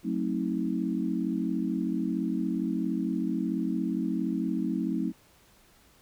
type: chord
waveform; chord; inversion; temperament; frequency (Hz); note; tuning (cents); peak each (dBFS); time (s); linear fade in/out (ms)
sine; F# diminished seventh; none; just; 185 / 222 / 266.4 / 319.7; F#3 / A3 / C4 / Eb4; 0 / +16 / +31 / +47; -32; 0.03-5.13; 50
effects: pink hiss -60 dBFS RMS until 6.01 s